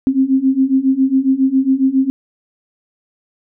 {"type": "beating tone pair", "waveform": "sine", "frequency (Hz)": [261.6, 268.9], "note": ["C4", "C4"], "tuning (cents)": [0, 47], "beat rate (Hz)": 7.3, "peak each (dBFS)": [-15, -13], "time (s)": [0.07, 2.1], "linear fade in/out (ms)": 0, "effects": []}